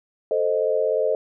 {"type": "chord", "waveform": "sine", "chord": "A diminished", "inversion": "none", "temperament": "equal with one note detuned", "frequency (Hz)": [440, 523.3, 620.1], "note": ["A4", "C5", "Eb5"], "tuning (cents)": [0, 0, -6], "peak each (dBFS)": -23, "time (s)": [0.31, 1.15], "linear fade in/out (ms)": 2, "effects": []}